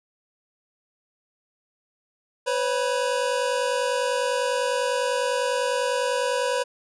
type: tone cluster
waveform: square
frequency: 501 / 551 / 977 Hz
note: B4 / C#5 / B5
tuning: +25 / -11 / -19 cents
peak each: -26 / -28 / -29 dBFS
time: 2.46-6.64 s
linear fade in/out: 20 ms
effects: resampled to 24000 Hz